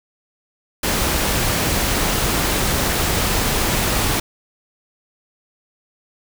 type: noise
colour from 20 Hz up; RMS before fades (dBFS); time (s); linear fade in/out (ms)
pink; -19; 0.83-4.2; 5
effects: none